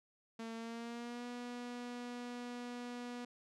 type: tone with pitch glide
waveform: sawtooth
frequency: 227 to 243.3 Hz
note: A#3 to B3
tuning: -46 to -26 cents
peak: -39 dBFS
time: 0.39-3.25 s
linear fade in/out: 5 ms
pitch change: +120 cents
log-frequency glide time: 0.55-1.26 s
effects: low-pass 7000 Hz 12 dB/octave